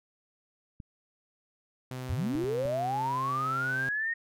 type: clicks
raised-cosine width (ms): 5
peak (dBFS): -30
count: 4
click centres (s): 0.802 / 2.354 / 2.441 / 2.655
type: tone with pitch glide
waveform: sawtooth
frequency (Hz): 128 to 131.75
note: C3 to C3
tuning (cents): -38 to +12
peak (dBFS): -32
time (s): 1.91-3.89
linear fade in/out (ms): 2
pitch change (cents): +50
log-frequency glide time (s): 2.87-2.98
type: linear sweep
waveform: sine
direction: up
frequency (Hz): 62.8 to 1871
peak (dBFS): -28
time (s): 2.09-4.14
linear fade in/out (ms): 10
effects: none